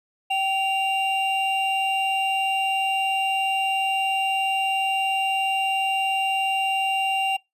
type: tone pair together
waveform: triangle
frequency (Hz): 773 / 2783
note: G5 / F7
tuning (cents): -24 / -7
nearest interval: octave + minor seventh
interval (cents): 2217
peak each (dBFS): -21 / -22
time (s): 0.3-7.37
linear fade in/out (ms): 10
effects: noise-tail reverb RT60 0.2 s tail -25 dB re dry + resampled to 32000 Hz